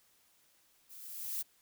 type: noise with level ramp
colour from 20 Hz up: violet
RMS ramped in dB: -53 to -35 dBFS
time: 0.89-1.43 s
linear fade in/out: 20 ms
effects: white hiss -69 dBFS RMS until 1.61 s